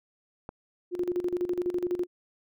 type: click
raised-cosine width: 1 ms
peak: -24 dBFS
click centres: 0.491 s
type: tone with tremolo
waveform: sine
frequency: 355.3 Hz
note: F4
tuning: 30 cents sharp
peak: -24 dBFS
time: 0.91-2.07 s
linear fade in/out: 50 ms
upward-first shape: square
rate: 12 Hz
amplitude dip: 75%
effects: none